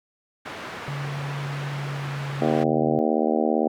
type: band-pass noise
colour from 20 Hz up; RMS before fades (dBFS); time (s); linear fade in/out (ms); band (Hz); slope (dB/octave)
white; -36; 0.45-2.64; 10; 110 to 1800; 12
type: tone with pitch glide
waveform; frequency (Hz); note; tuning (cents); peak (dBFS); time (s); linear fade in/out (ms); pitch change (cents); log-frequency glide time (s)
sine; 141.8 to 138.64; C#3 to C#3; +40 to +1; -28; 0.88-2.99; 0; -39; 1.65-2.86
type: harmonic tone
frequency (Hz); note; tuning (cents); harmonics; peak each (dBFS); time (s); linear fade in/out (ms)
77.78; D#2; 0; 3 / 4 / 5 / 6 / 7 / 8 / 9 / 10; -25 / -26 / -27 / -28 / -28 / -29 / -30 / -30; 2.41-3.68; 5
effects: none